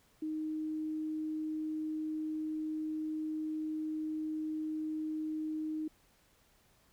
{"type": "tone", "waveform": "sine", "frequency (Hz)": 311.1, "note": "D#4", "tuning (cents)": 0, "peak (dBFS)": -34, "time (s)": [0.22, 5.88], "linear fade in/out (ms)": 5, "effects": ["pink hiss -68 dBFS RMS until 6.92 s"]}